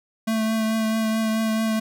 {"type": "tone with vibrato", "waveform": "square", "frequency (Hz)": 221, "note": "A3", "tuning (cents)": 8, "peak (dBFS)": -21, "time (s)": [0.27, 1.8], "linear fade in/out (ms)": 10, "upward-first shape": "triangle", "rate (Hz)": 4.6, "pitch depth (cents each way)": 19, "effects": []}